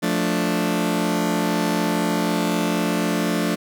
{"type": "chord", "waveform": "sawtooth", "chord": "D minor", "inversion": "first", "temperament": "just", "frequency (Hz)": [176.2, 220.2, 293.7], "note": ["F3", "A3", "D4"], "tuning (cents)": [16, 2, 0], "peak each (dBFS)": -20, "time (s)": [0.02, 3.56], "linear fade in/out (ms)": 20, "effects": []}